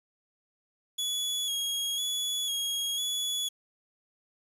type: tone with vibrato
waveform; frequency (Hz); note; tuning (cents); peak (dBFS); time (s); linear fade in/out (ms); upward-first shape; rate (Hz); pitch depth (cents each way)
sawtooth; 3345; G#7; +12; -26; 0.98-3.49; 10; square; 1; 30
effects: resampled to 32000 Hz + 9-bit